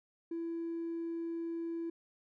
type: tone with hard clipping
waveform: sine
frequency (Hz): 333.7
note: E4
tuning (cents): +21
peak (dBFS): -36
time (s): 0.31-1.9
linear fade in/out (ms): 5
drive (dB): 1
effects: none